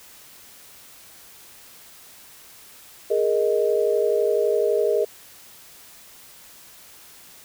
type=chord; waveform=sine; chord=Ab suspended second; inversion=none; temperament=just; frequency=415.3 / 467.2 / 623 Hz; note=Ab4 / Bb4 / Eb5; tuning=0 / +4 / +2 cents; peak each=-21 / -22 / -24 dBFS; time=3.1-5.05 s; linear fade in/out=10 ms; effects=white hiss -47 dBFS RMS until 7.44 s